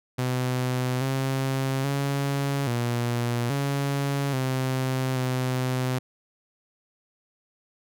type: tone with pitch steps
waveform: sawtooth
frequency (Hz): 126.8 / 133.8 / 139.7 / 119.7 / 140 / 130.5 / 128.1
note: B2 / C3 / C#3 / A#2 / C#3 / C3 / C3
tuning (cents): +46 / +39 / +14 / +46 / +18 / -4 / -36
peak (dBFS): -20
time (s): 0.18-5.99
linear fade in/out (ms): 10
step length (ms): 830
effects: none